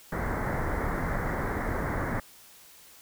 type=low-pass noise; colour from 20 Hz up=pink; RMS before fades=-30 dBFS; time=0.12-2.2 s; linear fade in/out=5 ms; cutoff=2100 Hz; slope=96 dB/octave; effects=white hiss -53 dBFS RMS until 3.01 s